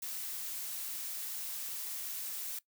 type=noise; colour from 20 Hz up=blue; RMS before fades=-40 dBFS; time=0.02-2.59 s; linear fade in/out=5 ms; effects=noise-tail reverb RT60 0.1 s tail -19 dB re dry